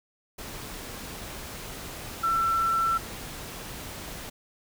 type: tone in noise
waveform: sine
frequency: 1342 Hz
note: E6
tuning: 31 cents sharp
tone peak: -22 dBFS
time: 2.23-2.98 s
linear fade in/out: 10 ms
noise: pink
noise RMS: -39 dBFS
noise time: 0.38-4.3 s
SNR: +14 dB
effects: none